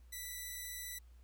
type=tone with vibrato; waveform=5% pulse; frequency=1975.5 Hz; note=B6; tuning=in tune; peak=-33 dBFS; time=0.12-0.99 s; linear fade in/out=10 ms; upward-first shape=sine; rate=15 Hz; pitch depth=9 cents each way; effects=added 60 Hz sine -56 dBFS peak until 1.23 s + pink hiss -74 dBFS RMS until 1.23 s